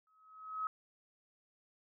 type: tone with exponential growth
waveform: sine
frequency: 1278 Hz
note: D#6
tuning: 46 cents sharp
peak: -32 dBFS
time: 0.07-0.67 s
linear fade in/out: 1 ms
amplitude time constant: 130 ms
effects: none